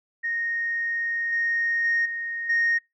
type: tone with level steps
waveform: sine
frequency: 1858 Hz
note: A#6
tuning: 6 cents flat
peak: -24 / -21 / -19 / -28 / -18 dBFS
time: 0.23-2.79 s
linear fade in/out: 20 ms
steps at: 1.32 / 1.84 / 2.05 / 2.49 s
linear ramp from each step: 10 ms
effects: noise-tail reverb RT60 0.2 s tail -24 dB re dry + tanh soft clip ceiling -16 dBFS